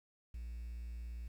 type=tone; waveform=triangle; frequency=58.7 Hz; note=A#1; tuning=13 cents sharp; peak=-39 dBFS; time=0.34-1.28 s; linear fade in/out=5 ms; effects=tanh soft clip ceiling -36 dBFS + 11-bit